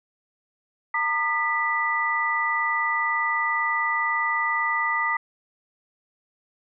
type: tone cluster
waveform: sine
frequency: 915 / 1214 / 1972 Hz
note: A#5 / D#6 / B6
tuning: -32 / -43 / -3 cents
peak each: -28 / -26 / -24 dBFS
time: 0.94-5.17 s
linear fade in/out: 5 ms
effects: none